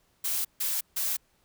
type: noise bursts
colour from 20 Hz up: blue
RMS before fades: -29 dBFS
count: 3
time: 0.24-1.17 s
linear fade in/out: 10 ms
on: 210 ms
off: 150 ms
effects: pink hiss -68 dBFS RMS until 1.44 s